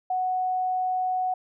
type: tone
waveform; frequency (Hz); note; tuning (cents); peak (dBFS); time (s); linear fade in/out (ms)
sine; 740; F#5; 0; -23; 0.1-1.34; 5
effects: none